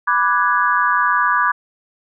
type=chord; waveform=sine; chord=G# half-diminished seventh; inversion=first; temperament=equal; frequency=987.8 / 1174.7 / 1480 / 1661.2 Hz; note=B5 / D6 / F#6 / G#6; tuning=0 / 0 / 0 / 0 cents; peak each=-19 / -17 / -21 / -19 dBFS; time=0.07-1.52 s; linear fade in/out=10 ms; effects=none